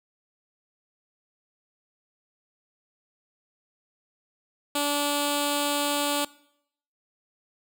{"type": "tone with notch filter", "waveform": "5% pulse", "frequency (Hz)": 289.4, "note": "D4", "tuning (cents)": -25, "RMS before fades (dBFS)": -26, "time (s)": [4.75, 6.25], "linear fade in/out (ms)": 5, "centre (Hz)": 1900, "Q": 0.94, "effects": ["noise-tail reverb RT60 0.7 s tail -21 dB re dry"]}